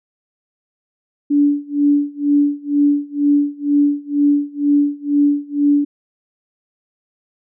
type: tone with tremolo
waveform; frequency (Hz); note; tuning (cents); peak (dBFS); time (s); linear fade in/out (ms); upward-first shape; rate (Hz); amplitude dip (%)
sine; 288.8; D4; -29; -9; 1.3-5.85; 10; sine; 2.1; 95
effects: none